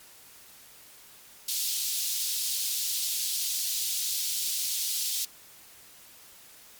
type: high-pass noise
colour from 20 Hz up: pink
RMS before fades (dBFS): -30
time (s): 1.48-5.25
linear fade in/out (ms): 5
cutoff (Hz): 3700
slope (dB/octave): 24
effects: white hiss -52 dBFS RMS until 6.79 s + MP3 96 kbps